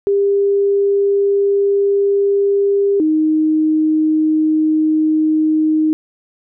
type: tone pair in turn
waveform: sine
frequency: 400 / 311.5 Hz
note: G4 / D#4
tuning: +35 / +2 cents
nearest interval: major third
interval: 433 cents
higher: first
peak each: -11 dBFS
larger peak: neither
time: 0.07-3 / 3-5.93 s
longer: neither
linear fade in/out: 0 ms
effects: none